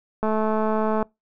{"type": "click train", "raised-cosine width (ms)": 1, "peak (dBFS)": -11, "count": 174, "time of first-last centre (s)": [0.23, 1.027], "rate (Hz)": 217, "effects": ["noise-tail reverb RT60 0.2 s tail -25 dB re dry"]}